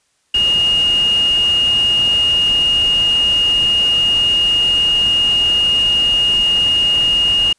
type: tone in noise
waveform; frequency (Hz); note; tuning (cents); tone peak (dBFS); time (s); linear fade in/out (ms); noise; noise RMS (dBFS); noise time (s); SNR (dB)
sine; 2851; F7; +35; -11; 0.34-7.53; 5; pink; -29; 0.34-7.53; +15
effects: white hiss -62 dBFS RMS until 7.58 s + resampled to 22050 Hz